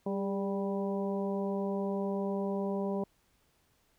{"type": "harmonic tone with a mistuned harmonic", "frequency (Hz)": 196, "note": "G3", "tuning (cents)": 0, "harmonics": [1, 2, 3, 4, 5], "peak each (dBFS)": [-33, -35, -38, -44, -44], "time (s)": [0.06, 3.04], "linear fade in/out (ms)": 5, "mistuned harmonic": 2, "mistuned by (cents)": 38, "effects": ["pink hiss -71 dBFS RMS until 3.98 s"]}